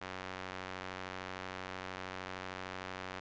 sawtooth tone with band-pass filter, 93.1 Hz, F#2, 11 cents sharp, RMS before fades -44 dBFS, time 0.01-3.2 s, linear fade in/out 10 ms, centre 1700 Hz, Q 0.68, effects resampled to 16000 Hz

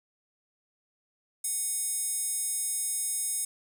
square tone with high-pass filter, 740 Hz, F#5, in tune, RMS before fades -31 dBFS, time 1.44-3.45 s, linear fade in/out 5 ms, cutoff 8700 Hz, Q 4.2, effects none

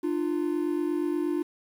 triangle tone pair together, 300 / 348.4 Hz, D4 / F4, +37 / -4 cents, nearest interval minor third, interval 259 cents, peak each -26 dBFS, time 0.03-1.43 s, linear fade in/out 10 ms, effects 9-bit

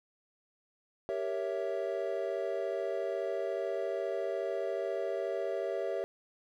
triangle chord, G diminished seventh, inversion none, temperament equal with one note detuned, 392 / 466.2 / 556.9 / 659.3 Hz, G4 / Bb4 / Db5 / Fb5, 0 / 0 / +8 / 0 cents, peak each -35 / -37 / -35 / -35 dBFS, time 1.09-6.04 s, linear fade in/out 0 ms, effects none

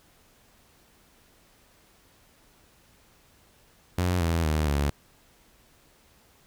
sawtooth tone with pitch steps, 89.7 / 83.21 / 77.19 / 71.61 Hz, F2 / E2 / D#2 / D2, +47 / +17 / -13 / -43 cents, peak -19 dBFS, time 3.98-4.9 s, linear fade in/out 5 ms, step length 230 ms, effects pink hiss -60 dBFS RMS until 6.46 s

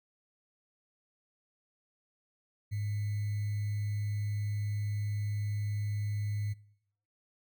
sine tone with sample-and-hold, 103.83 Hz, G#2, in tune, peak -31 dBFS, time 2.71-6.54 s, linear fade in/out 20 ms, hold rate 2100 Hz, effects noise-tail reverb RT60 0.8 s tail -24 dB re dry

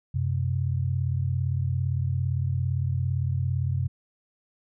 sine tone pair together, 92.5 / 130.14 Hz, F#2 / C3, 0 / -9 cents, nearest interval tritone, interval 591 cents, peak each -26 dBFS, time 0.14-3.88 s, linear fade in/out 10 ms, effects none

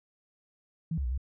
sine tone with pitch steps, 162.7 / 69.3 / 60.1 / 66.2 Hz, E3 / C#2 / B1 / C2, -22 / 0 / -46 / +21 cents, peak -28 dBFS, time 0.91-1.178 s, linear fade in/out 5 ms, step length 67 ms, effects none

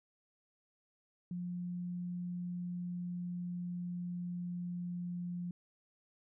sine tone with pitch glide, 177.1 to 175.98 Hz, F3 to F3, +24 to +13 cents, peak -37 dBFS, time 1.31-5.51 s, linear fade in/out 2 ms, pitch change -11 cents, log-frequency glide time 2.23-5.33 s, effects none

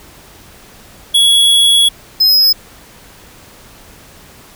square tone pair in turn, 3358 / 5099 Hz, G#7 / D#8, +18 / +42 cents, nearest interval perfect fifth, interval 724 cents, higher second, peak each -7 dBFS, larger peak neither, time 1.14-1.89 / 2.2-2.53 s, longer first, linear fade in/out 10 ms, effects pink hiss -40 dBFS RMS until 4.55 s

